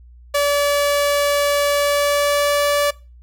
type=tone with pitch glide; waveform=sawtooth; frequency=575 to 578.7 Hz; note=D5 to D5; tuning=-37 to -26 cents; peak=-11 dBFS; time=0.34-2.91 s; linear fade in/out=10 ms; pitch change=+11 cents; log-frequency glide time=1.75-2.68 s; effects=noise-tail reverb RT60 0.3 s tail -21 dB re dry + added 60 Hz sine -41 dBFS peak until 3.22 s